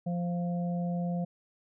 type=harmonic tone; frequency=174.61 Hz; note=F3; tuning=in tune; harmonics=1 / 3 / 4; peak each=-29 / -40 / -41 dBFS; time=0.06-1.25 s; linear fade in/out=10 ms; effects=none